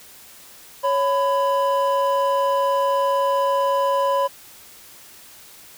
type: tone pair together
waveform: triangle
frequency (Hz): 554.4 / 1001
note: C#5 / B5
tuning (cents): 0 / +23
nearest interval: minor seventh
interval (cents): 1023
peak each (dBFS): -18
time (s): 0.83-4.28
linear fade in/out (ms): 20
effects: white hiss -45 dBFS RMS until 5.77 s